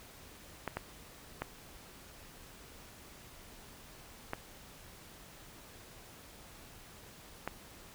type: clicks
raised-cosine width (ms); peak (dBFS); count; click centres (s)
0.5; -20; 5; 0.677 / 0.77 / 1.42 / 4.334 / 7.476
effects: pink hiss -54 dBFS RMS until 7.94 s